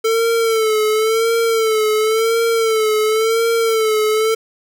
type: tone with vibrato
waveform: square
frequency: 444.5 Hz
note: A4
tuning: 18 cents sharp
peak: -14 dBFS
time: 0.04-4.35 s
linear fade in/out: 10 ms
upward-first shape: sine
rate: 0.94 Hz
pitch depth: 61 cents each way
effects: none